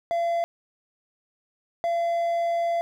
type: tone pair in turn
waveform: triangle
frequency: 681 / 681 Hz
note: F5 / F5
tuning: -44 / -44 cents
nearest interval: unison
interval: 0 cents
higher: neither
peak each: -20 dBFS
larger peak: neither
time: 0.11-0.44 / 1.84-2.81 s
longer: second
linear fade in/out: 0 ms
effects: none